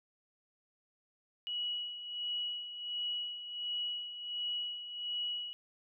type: tone with tremolo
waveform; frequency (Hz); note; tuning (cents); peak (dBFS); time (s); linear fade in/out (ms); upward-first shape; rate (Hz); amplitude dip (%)
sine; 2923; F#7; -22; -33; 1.47-5.53; 0; sine; 1.4; 65
effects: none